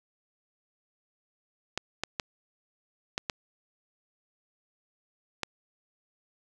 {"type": "clicks", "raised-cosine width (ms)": 0.2, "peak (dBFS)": -12, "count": 6, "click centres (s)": [1.776, 2.036, 2.198, 3.179, 3.298, 5.433], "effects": []}